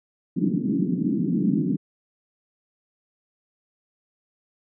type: band-pass noise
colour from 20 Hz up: pink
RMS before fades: -23 dBFS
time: 0.36-1.77 s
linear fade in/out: 20 ms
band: 160 to 320 Hz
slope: 48 dB/octave
effects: none